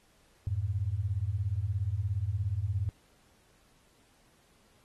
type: beating tone pair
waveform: sine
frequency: 88.8 / 105.8 Hz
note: F2 / G#2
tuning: +29 / +33 cents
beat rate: 17 Hz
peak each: -32 / -31 dBFS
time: 0.47-2.89 s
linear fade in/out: 0 ms
effects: pink hiss -66 dBFS RMS until 4.84 s + AAC 32 kbps